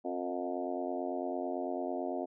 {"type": "harmonic tone with a mistuned harmonic", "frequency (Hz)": 89, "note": "F2", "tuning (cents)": 33, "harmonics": [3, 4, 5, 6, 7, 8, 9, 10], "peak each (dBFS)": [-39, -39, -43, -48, -39, -40, -51, -53], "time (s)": [0.04, 2.26], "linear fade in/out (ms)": 20, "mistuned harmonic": 5, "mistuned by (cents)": 23, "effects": []}